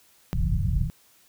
pink low-pass noise, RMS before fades -24 dBFS, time 0.33-0.9 s, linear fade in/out 0 ms, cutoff 180 Hz, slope 96 dB/octave, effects white hiss -59 dBFS RMS until 1.28 s

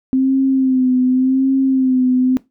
sine tone with vibrato, 260.5 Hz, C4, 7 cents flat, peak -11 dBFS, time 0.13-2.37 s, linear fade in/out 0 ms, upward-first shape sine, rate 0.88 Hz, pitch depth 48 cents each way, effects noise-tail reverb RT60 0.2 s tail -19 dB re dry

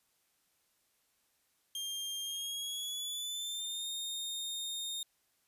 sawtooth tone with pitch glide, 3200 to 3676 Hz, G7 to A#7, +35 to -25 cents, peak -34 dBFS, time 1.75-5.03 s, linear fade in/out 2 ms, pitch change +240 cents, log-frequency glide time 2.22-3.88 s, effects white hiss -75 dBFS RMS until 5.47 s + resampled to 32000 Hz

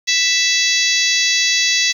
harmonic tone with a mistuned harmonic, 659.3 Hz, E5, in tune, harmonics 3 / 4 / 5 / 6 / 7 / 8 / 9 / 10, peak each -20 / -21 / -22 / -20 / -22 / -24 / -22 / -24 dBFS, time 0.07-1.93 s, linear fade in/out 20 ms, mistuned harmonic 5, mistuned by +38 cents, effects 7-bit

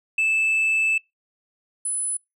sine tone pair in turn, 2629 / 10035 Hz, E7 / D#9, -5 / +14 cents, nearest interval octave + major seventh, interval 2319 cents, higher second, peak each -15 / -22 dBFS, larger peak first, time 0.18-0.98 / 1.85-2.17 s, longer first, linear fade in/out 5 ms, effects noise-tail reverb RT60 0.2 s tail -25 dB re dry + tanh soft clip ceiling -17 dBFS

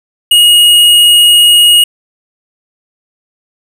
square tone, 2879 Hz, F#7, 48 cents flat, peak -3 dBFS, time 0.31-1.84 s, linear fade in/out 5 ms, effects none

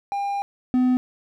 triangle tone pair in turn, 802 / 252.6 Hz, G5 / B3, +39 / +39 cents, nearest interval octave + minor sixth, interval 2000 cents, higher first, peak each -21 / -14 dBFS, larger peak second, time 0.12-0.42 / 0.74-0.97 s, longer first, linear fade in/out 0 ms, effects none

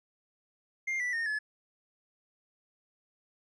triangle tone with pitch steps, 2110 / 1968.7 / 1836.9 / 1713.9 Hz, C7 / B6 / A#6 / A6, +14 / -6 / -26 / -46 cents, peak -28 dBFS, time 0.87-1.39 s, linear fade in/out 10 ms, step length 130 ms, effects resampled to 22050 Hz

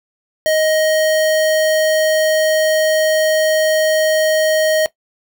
square tone, 626 Hz, D#5, 10 cents sharp, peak -13 dBFS, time 0.46-4.86 s, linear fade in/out 0 ms, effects noise-tail reverb RT60 0.1 s tail -18 dB re dry

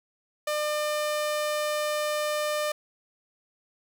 sawtooth tone, 600 Hz, D5, 37 cents sharp, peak -22 dBFS, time 0.47-2.72 s, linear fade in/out 5 ms, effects none

